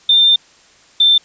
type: tone pair in turn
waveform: sine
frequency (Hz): 3595 / 3562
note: A7 / A7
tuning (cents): +36 / +21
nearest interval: unison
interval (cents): 15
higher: first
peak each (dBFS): -7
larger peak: neither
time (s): 0.09-0.36 / 1-1.18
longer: first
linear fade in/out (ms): 5
effects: white hiss -48 dBFS RMS until 1.24 s + resampled to 16000 Hz